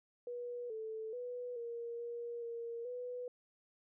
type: tone with pitch steps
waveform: sine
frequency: 484.9 / 440.1 / 491.6 / 469 / 473 / 466.3 / 493.9 Hz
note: B4 / A4 / B4 / A#4 / A#4 / A#4 / B4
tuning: -32 / 0 / -8 / +11 / +25 / +1 / 0 cents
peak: -40 dBFS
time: 0.27-3.28 s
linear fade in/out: 2 ms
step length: 430 ms
effects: none